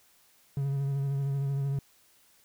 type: tone with vibrato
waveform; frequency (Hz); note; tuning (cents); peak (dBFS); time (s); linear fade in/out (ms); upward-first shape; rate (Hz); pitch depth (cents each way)
triangle; 138.59; C#3; 0; -25; 0.57-1.79; 2; sine; 13; 27
effects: white hiss -63 dBFS RMS until 2.44 s